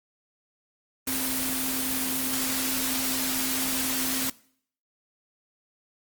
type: tone in noise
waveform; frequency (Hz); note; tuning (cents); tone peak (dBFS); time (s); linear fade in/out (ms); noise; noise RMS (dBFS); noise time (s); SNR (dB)
sine; 261.6; C4; 0; -32; 1.07-4.3; 5; white; -28; 1.07-4.3; -7
effects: noise-tail reverb RT60 0.6 s tail -22 dB re dry + Opus 24 kbps